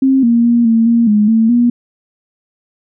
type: tone with pitch steps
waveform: sine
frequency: 266.5 / 234.2 / 236.6 / 226.9 / 233.2 / 209.6 / 224.2 / 240 Hz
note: C4 / A#3 / A#3 / A#3 / A#3 / G#3 / A3 / B3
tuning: +32 / +8 / +26 / -47 / +1 / +16 / +33 / -49 cents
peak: -7 dBFS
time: 0.02-1.7 s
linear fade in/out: 5 ms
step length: 210 ms
effects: none